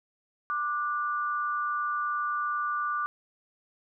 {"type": "tone pair together", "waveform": "sine", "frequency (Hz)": [1182, 1459.4], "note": ["D6", "F#6"], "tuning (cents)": [11, -24], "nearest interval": "major third", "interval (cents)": 365, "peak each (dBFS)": [-28, -33], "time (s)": [0.5, 3.06], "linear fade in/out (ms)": 0, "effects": []}